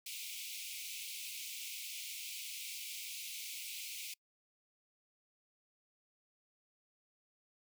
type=high-pass noise; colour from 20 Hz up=pink; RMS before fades=-45 dBFS; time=0.06-4.14 s; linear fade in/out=5 ms; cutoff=2200 Hz; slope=96 dB/octave; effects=noise-tail reverb RT60 0.1 s tail -26 dB re dry